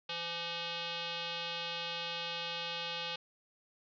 sine tone with frequency modulation, 167.2 Hz, E3, 25 cents sharp, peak -36 dBFS, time 0.09-3.16 s, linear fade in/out 5 ms, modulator 680 Hz, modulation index 5.9, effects none

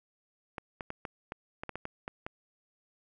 clicks, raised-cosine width 0.5 ms, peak -22 dBFS, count 11, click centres 0.582 / 0.808 / 0.904 / 1.052 / 1.321 / 1.635 / 1.693 / 1.756 / 1.854 / 2.079 / 2.265 s, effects none

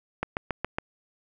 click train, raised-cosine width 0.5 ms, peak -12 dBFS, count 5, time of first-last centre 0.23-0.785 s, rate 7.21 Hz, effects none

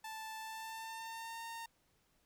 sawtooth tone with pitch glide, 880 to 917.4 Hz, A5 to A#5, 0 to -28 cents, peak -40 dBFS, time 0.04-1.66 s, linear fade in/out 5 ms, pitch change +72 cents, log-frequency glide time 0.39-1.45 s, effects pink hiss -75 dBFS RMS until 2.25 s

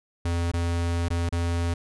square tone with dropouts, 85.4 Hz, F2, 38 cents flat, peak -24 dBFS, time 0.25-1.74 s, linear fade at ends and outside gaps 5 ms, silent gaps 0.516-0.536 / 1.085-1.103 / 1.292-1.324 s, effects resampled to 24000 Hz

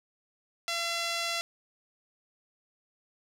sawtooth tone with band-pass filter, 679 Hz, F5, 49 cents flat, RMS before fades -32 dBFS, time 0.68-1.41 s, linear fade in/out 0 ms, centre 4100 Hz, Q 0.92, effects none

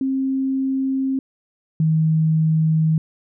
sine tone pair in turn, 266.6 / 158.52 Hz, C4 / D#3, +33 / +33 cents, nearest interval major sixth, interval 900 cents, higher first, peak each -18 / -14 dBFS, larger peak second, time 0.01-1.19 / 1.8-2.98 s, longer neither, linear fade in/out 2 ms, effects none

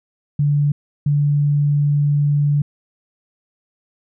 sine tone pair in turn, 145.3 / 145.3 Hz, D3 / D3, -18 / -18 cents, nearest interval unison, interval 0 cents, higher neither, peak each -13 dBFS, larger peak neither, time 0.39-0.72 / 1.06-2.62 s, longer second, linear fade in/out 5 ms, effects none

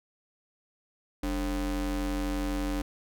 square ring-modulated tone, 123 Hz, B2, 7 cents flat, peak -26 dBFS, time 1.23-2.82 s, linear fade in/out 5 ms, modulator 169 Hz, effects none

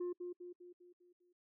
sine tone with echo, 354.7 Hz, F4, 27 cents sharp, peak -34 dBFS, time 0-0.13 s, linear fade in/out 10 ms, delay 200 ms, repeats 6, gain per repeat -6 dB, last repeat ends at 1.33 s, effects noise-tail reverb RT60 0.1 s tail -26 dB re dry + tanh soft clip ceiling -36 dBFS

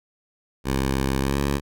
10% pulse tone with pitch glide, 67 to 69.97 Hz, C2 to C#2, +42 to +17 cents, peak -13 dBFS, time 0.64-1.61 s, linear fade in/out 50 ms, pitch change +75 cents, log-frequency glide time 1.21-1.38 s, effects none

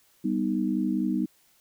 sine chord, G augmented, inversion none, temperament equal, 196 / 246.9 / 311.1 Hz, G3 / B3 / D#4, 0 / 0 / 0 cents, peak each -28 dBFS, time 0.24-1.26 s, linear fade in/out 10 ms, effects white hiss -63 dBFS RMS until 1.6 s

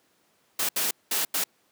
white noise bursts at uneven times, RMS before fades -26 dBFS, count 4, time 0.59-0.69 / 0.76-0.91 / 1.11-1.25 / 1.34-1.44 s, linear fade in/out 5 ms, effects pink hiss -66 dBFS RMS until 1.71 s + high-pass 200 Hz 12 dB/octave

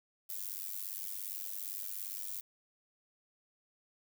violet noise with amplitude modulation, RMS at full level -37 dBFS, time 0.29-2.41 s, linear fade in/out 10 ms, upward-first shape sine, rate 97.4 Hz, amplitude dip 100%, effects none

